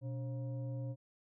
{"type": "tone with frequency modulation", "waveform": "sine", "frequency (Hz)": 123.7, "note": "B2", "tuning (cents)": 3, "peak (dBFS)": -37, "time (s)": [0.01, 0.96], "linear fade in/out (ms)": 50, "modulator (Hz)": 413, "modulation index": 0.51, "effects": []}